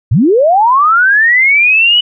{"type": "linear sweep", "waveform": "sine", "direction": "up", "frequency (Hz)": [85.5, 2984], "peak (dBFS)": -5, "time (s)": [0.11, 2.01], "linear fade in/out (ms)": 10, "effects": []}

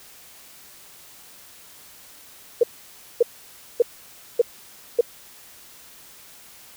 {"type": "tone bursts", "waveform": "sine", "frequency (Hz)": 474.3, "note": "A#4", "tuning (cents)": 30, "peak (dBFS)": -11, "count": 5, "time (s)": [2.61, 5.01], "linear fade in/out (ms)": 5, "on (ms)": 24, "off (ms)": 570, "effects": ["white hiss -47 dBFS RMS until 6.76 s"]}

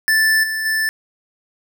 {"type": "tone with level steps", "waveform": "square", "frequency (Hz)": 1760, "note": "A6", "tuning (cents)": 0, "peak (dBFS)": [-13, -21, -17], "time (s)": [0.08, 0.89], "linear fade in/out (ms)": 0, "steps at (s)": [0.43, 0.65], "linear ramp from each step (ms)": 10, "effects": []}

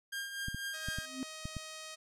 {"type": "tone with tremolo", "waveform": "sawtooth", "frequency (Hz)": 1607, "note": "G6", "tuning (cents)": 43, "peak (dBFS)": -32, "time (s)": [0.12, 1.06], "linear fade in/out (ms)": 10, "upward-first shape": "triangle", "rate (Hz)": 4.1, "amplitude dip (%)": 60}
{"type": "clicks", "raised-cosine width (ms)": 5, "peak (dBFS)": -27, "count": 6, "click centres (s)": [0.484, 0.546, 0.886, 0.986, 1.455, 1.567]}
{"type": "tone", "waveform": "5% pulse", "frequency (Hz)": 629, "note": "D#5", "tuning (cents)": 19, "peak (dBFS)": -33, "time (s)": [0.73, 1.96], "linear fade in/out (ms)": 20}
{"type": "tone with exponential growth", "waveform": "sine", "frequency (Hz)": 261.6, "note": "C4", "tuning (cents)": 0, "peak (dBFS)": -32, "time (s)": [1, 1.23], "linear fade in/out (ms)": 0, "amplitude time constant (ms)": 50}
{"effects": ["resampled to 32000 Hz"]}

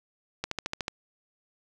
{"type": "click train", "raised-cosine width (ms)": 0.2, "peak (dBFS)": -13, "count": 7, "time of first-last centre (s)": [0.44, 0.881], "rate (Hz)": 13.6, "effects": []}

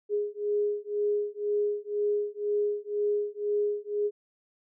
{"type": "beating tone pair", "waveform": "sine", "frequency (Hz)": [413.3, 415.3], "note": ["G#4", "G#4"], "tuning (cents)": [-8, 0], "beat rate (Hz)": 2, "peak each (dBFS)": -29, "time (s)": [0.09, 4.11], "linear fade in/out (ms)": 50, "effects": []}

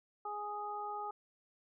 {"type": "harmonic tone", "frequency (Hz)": 415.3, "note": "G#4", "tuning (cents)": 0, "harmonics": [1, 2, 3], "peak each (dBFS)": [-47, -40, -43], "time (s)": [0.25, 1.11], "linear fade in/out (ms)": 5, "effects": []}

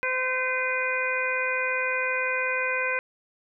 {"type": "harmonic tone with a mistuned harmonic", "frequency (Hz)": 513, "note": "C5", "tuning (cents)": -34, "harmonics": [1, 2, 3, 4, 5], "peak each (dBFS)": [-31, -33, -29, -31, -29], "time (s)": [0.03, 2.99], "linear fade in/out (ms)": 0, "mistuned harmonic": 5, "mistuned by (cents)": -75, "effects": []}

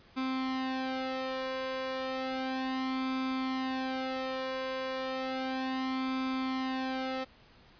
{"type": "tone with flanger", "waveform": "sawtooth", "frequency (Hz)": 261.6, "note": "C4", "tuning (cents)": 0, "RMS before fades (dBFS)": -34, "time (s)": [0.16, 7.25], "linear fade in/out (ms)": 20, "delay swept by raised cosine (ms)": [0.84, 1.8], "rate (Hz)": 0.33, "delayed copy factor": 0.75, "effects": ["pink hiss -59 dBFS RMS until 7.79 s", "resampled to 11025 Hz"]}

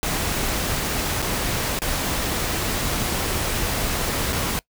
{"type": "noise with dropouts", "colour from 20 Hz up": "pink", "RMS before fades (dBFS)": -24, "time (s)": [0.03, 4.59], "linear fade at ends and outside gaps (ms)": 0, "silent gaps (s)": [[1.219, 1.225], [1.789, 1.819], [4.324, 4.329]], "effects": ["noise-tail reverb RT60 0.1 s tail -22 dB re dry"]}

